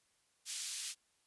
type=band-pass noise; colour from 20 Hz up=white; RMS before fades=-42 dBFS; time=0.45-0.95 s; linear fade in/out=50 ms; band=3200 to 9100 Hz; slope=12 dB/octave; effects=white hiss -75 dBFS RMS until 1.26 s + resampled to 24000 Hz